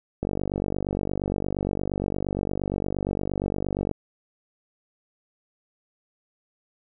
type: click train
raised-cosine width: 2 ms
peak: -13 dBFS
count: 180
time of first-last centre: 0.23-3.913 s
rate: 48.6 Hz
effects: none